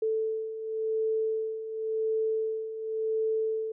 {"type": "beating tone pair", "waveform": "sine", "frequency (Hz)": [440, 440.92], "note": ["A4", "A4"], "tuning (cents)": [0, 4], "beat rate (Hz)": 0.92, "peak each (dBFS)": [-34, -28], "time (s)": [0.02, 3.72], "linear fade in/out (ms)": 5, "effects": []}